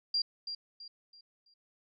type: tone with echo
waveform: sine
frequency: 4765 Hz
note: D8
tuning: 24 cents sharp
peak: -27 dBFS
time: 0.14-0.22 s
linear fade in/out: 5 ms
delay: 330 ms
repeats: 4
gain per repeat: -9 dB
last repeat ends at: 1.54 s
effects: none